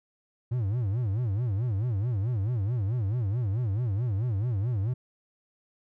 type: tone with vibrato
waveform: triangle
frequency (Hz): 110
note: A2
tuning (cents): 0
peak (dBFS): -23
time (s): 0.51-4.94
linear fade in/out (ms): 10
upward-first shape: sine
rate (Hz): 4.6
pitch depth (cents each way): 250
effects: none